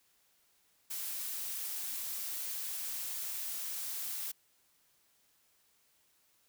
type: noise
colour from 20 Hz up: blue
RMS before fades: -39 dBFS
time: 0.9-4.32 s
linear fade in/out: 10 ms
effects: white hiss -71 dBFS RMS until 6.48 s